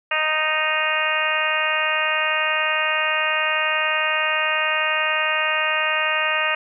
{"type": "harmonic tone", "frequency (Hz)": 310.4, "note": "D#4", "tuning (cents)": -4, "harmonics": [2, 3, 4, 5, 6, 7, 8, 9], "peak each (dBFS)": [-28, -30, -26, -28, -25, -30, -25, -26], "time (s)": [0.11, 6.55], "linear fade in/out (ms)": 5, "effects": []}